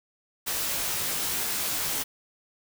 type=noise with comb filter; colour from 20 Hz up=white; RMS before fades=-29 dBFS; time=0.46-2.04 s; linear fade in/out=20 ms; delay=17 ms; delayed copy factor=-0.85; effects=none